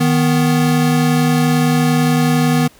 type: tone pair together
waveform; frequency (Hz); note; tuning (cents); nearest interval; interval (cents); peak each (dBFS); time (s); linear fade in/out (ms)
square; 155.67 / 246.9; D#3 / B3; +1 / 0; minor sixth; 799; -15; 0-2.68; 10
effects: pink hiss -47 dBFS RMS until 2.79 s